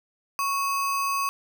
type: tone with sample-and-hold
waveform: sine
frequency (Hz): 1108.7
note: C#6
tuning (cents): 0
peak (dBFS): -23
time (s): 0.39-1.29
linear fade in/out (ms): 0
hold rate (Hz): 3675
effects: none